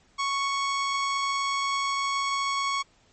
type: tone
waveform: sawtooth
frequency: 1108.7 Hz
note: C#6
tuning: in tune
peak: -21 dBFS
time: 0.18-2.83 s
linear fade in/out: 20 ms
effects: pink hiss -62 dBFS RMS until 3.12 s + MP3 32 kbps